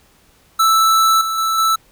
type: tone with level steps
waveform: square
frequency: 1318.5 Hz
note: E6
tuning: in tune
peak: -11 / -19 / -16 / -13 dBFS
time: 0.59-1.76 s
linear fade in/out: 10 ms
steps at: 1.21 / 1.38 / 1.58 s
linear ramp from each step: 2 ms
effects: pink hiss -53 dBFS RMS until 1.91 s